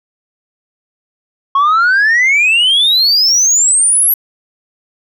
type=exponential sweep; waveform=sine; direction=up; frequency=1083 to 11840 Hz; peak=-5 dBFS; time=1.55-4.14 s; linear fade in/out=5 ms; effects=tanh soft clip ceiling -6 dBFS